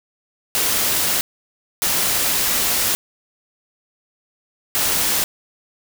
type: noise bursts at uneven times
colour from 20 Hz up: white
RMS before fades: -19 dBFS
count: 3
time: 0.55-1.21 / 1.82-2.95 / 4.75-5.24 s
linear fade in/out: 0 ms
effects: none